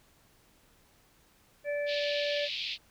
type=harmonic tone; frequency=581 Hz; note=D5; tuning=19 cents flat; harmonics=1 / 3 / 4; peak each=-30 / -40 / -42 dBFS; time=1.64-2.49 s; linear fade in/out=50 ms
type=band-pass noise; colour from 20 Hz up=white; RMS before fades=-36 dBFS; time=1.86-2.78 s; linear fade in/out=50 ms; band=2400 to 4400 Hz; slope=48 dB/octave
effects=pink hiss -64 dBFS RMS until 2.9 s